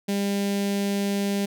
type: tone with notch filter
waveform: sawtooth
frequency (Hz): 200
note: G3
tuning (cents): +35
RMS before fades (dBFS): -25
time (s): 0.08-1.46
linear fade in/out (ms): 10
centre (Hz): 1200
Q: 0.91
effects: none